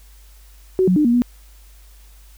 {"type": "tone with pitch steps", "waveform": "sine", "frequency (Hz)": [373.9, 183, 301.2, 237.3, 243.4], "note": ["F#4", "F#3", "D4", "A#3", "B3"], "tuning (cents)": [18, -19, 44, 31, -25], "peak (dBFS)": -12, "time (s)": [0.79, 1.22], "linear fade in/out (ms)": 0, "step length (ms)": 86, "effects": ["added 50 Hz sine -43 dBFS peak until 2.37 s", "white hiss -53 dBFS RMS until 2.37 s"]}